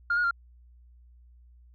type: tone with pitch steps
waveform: sine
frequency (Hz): 1407 / 1442 / 1389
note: F6 / F#6 / F6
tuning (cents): +12 / -45 / -10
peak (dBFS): -21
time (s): 0.1-0.31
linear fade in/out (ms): 5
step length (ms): 70
effects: tanh soft clip ceiling -20 dBFS + added 60 Hz sine -52 dBFS peak until 1.74 s